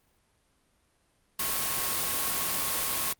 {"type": "tone in noise", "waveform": "sine", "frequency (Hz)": 1090, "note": "C#6", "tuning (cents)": -29, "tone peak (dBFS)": -40, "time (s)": [1.39, 3.13], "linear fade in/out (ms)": 5, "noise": "white", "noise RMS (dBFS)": -29, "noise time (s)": [1.39, 3.13], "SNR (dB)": -14, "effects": ["pink hiss -69 dBFS RMS until 3.19 s", "Opus 32 kbps"]}